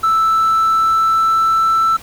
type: tone with pitch glide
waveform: triangle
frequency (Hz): 1318.5 to 1327.7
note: E6 to E6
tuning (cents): 0 to +12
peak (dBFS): -8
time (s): 0.03-1.97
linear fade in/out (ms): 10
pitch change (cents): +12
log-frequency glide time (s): 0.21-1.79
effects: tanh soft clip ceiling -6 dBFS + pink hiss -38 dBFS RMS until 2.02 s